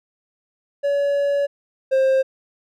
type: tone pair in turn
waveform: triangle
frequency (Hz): 567 / 530.3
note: C#5 / C5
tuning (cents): +39 / +23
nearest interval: minor second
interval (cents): 116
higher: first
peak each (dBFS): -15 / -12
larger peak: second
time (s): 0.83-1.47 / 1.91-2.23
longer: first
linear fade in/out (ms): 20
effects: none